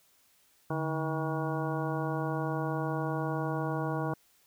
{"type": "harmonic tone with a mistuned harmonic", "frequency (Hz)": 159.6, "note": "D#3", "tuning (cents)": 44, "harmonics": [1, 2, 3, 4, 5, 6, 7, 9], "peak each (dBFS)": [-33, -36, -38, -39, -40, -41, -41, -43], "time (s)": [0.7, 4.14], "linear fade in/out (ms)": 5, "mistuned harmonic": 1, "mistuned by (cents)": -140, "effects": ["white hiss -66 dBFS RMS until 4.46 s"]}